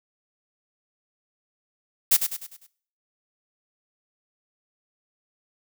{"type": "noise with echo", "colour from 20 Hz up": "blue", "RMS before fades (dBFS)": -17, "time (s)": [2.11, 2.17], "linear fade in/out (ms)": 10, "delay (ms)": 100, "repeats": 5, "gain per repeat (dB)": -7, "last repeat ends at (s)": 2.67, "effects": ["noise-tail reverb RT60 0.5 s tail -18 dB re dry"]}